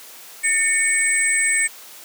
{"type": "tone cluster", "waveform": "sine", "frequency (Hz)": [1805, 2229, 8090], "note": ["A6", "C#7", "B8"], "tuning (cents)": [44, 9, 41], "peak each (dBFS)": [-23, -20, -19], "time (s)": [0.43, 1.68], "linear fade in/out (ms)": 20, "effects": ["white hiss -41 dBFS RMS until 2.04 s", "high-pass 300 Hz 12 dB/octave"]}